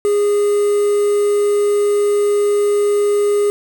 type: tone with quantisation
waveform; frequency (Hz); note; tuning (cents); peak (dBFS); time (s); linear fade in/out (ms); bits
triangle; 410.9; G#4; -18; -10; 0.05-3.5; 0; 5
effects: none